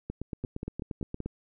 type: two click trains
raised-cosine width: 3 ms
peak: -21 / -22 dBFS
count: 11 / 5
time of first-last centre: 0.1-1.26 / 0.44-1.203 s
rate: 8.62 / 5.24 Hz
effects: none